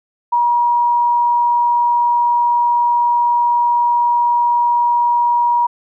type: tone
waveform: sine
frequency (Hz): 956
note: A#5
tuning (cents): +43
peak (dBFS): -11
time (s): 0.32-5.67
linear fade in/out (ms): 10
effects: none